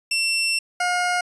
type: tone pair in turn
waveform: 20% pulse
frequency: 2700 / 715.1 Hz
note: E7 / F5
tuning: +41 / +41 cents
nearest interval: octave + major seventh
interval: 2300 cents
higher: first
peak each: -15 dBFS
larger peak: neither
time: 0.11-0.59 / 0.8-1.21 s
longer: first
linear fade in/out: 5 ms
effects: resampled to 24000 Hz